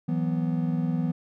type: chord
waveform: triangle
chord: E suspended second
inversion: none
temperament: equal with one note detuned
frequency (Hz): 164.81 / 184.46 / 246.9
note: E3 / F#3 / B3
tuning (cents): 0 / -5 / 0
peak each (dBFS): -24 / -29 / -27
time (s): 0.08-1.12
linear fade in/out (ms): 10
effects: none